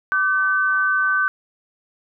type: tone pair together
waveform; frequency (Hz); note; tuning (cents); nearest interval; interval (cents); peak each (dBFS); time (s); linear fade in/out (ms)
sine; 1171.9 / 1525; D6 / G6; -4 / -48; perfect fourth; 456; -22 / -17; 0.12-1.28; 0
effects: none